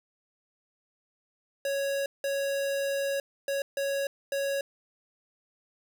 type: tone bursts at uneven times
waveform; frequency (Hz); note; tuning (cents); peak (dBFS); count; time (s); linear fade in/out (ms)
square; 554.4; C#5; 0; -28; 5; 1.65-2.06 / 2.24-3.2 / 3.48-3.62 / 3.77-4.07 / 4.32-4.61; 2
effects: none